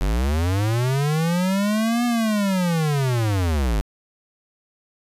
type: linear two-way sweep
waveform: square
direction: up then down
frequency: 44.21 to 243.4 to 47.07 Hz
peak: -19 dBFS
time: 0.01-3.81 s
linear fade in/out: 0 ms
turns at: 2.05 s
effects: resampled to 32000 Hz